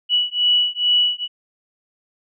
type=beating tone pair; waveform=sine; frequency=2942 / 2944.3 Hz; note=F#7 / F#7; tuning=-11 / -9 cents; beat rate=2.3 Hz; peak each=-18 dBFS; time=0.09-1.28 s; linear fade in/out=50 ms; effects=none